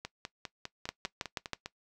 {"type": "two click trains", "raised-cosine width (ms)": 0.2, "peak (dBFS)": [-21, -16], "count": [9, 5], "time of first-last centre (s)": [[0.05, 1.66], [0.89, 1.533]], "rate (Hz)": [4.97, 6.22], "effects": ["noise-tail reverb RT60 0.1 s tail -19 dB re dry"]}